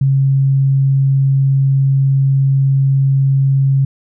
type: tone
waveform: sine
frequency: 136.1 Hz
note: C#3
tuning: 31 cents flat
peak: -9 dBFS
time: 0.01-3.85 s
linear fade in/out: 5 ms
effects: none